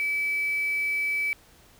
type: tone with quantisation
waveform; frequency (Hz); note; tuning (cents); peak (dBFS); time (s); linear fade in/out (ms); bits
sine; 2300; D7; -37; -24; 0-1.33; 0; 7
effects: pink hiss -56 dBFS RMS until 1.79 s